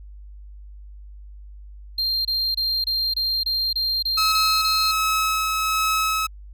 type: tone bursts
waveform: triangle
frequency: 4186 Hz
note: C8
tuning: in tune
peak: -19 dBFS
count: 10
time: 1.98-4.914 s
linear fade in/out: 5 ms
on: 270 ms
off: 26 ms
type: tone with tremolo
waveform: sawtooth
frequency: 1288 Hz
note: E6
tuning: 41 cents flat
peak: -15 dBFS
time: 4.17-6.27 s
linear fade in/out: 10 ms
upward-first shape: sine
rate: 1.3 Hz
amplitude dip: 25%
effects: added 50 Hz sine -38 dBFS peak until 6.53 s